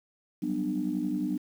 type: chord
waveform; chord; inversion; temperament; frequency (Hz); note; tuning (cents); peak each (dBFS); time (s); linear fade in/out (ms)
sine; G major seventh; third; equal with one note detuned; 185 / 196 / 246.9 / 299.7; F#3 / G3 / B3 / D4; 0 / 0 / 0 / +35; -35 / -35 / -32 / -30; 0.42-1.38; 10
effects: tanh soft clip ceiling -18 dBFS + 9-bit